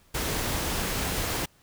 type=noise; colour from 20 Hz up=pink; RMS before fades=-29 dBFS; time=0.14-1.46 s; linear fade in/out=10 ms; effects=pink hiss -61 dBFS RMS until 1.62 s